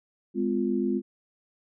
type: chord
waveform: sine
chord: F minor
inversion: first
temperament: equal with one note detuned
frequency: 207.7 / 255.4 / 349.2 Hz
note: Ab3 / C4 / F4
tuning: 0 / -42 / 0 cents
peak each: -28 dBFS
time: 0.34-1.02 s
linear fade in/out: 50 ms
effects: none